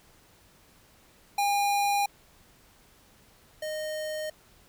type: tone pair in turn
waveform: square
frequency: 810 / 617.1 Hz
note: G#5 / D#5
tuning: -43 / -14 cents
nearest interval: perfect fourth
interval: 471 cents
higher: first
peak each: -24 / -32 dBFS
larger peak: first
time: 1.38-2.06 / 3.62-4.3 s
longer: neither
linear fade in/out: 5 ms
effects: pink hiss -59 dBFS RMS until 4.68 s